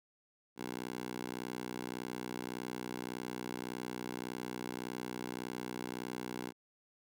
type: tone with high-pass filter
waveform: 10% pulse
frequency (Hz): 61.74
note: B1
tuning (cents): 0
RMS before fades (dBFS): -42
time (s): 0.56-6.53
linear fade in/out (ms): 50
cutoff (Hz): 260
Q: 0.95
effects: none